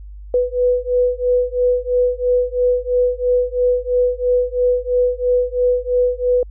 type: beating tone pair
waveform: sine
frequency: 493.9 / 496.9 Hz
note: B4 / B4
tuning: 0 / +11 cents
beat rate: 3 Hz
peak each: -17 dBFS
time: 0.34-6.43 s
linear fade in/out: 2 ms
effects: added 50 Hz sine -32 dBFS peak until 6.5 s